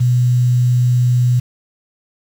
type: tone with quantisation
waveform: sine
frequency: 123.47 Hz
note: B2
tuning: in tune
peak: -10 dBFS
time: 0-1.4 s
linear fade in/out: 10 ms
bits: 6
effects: none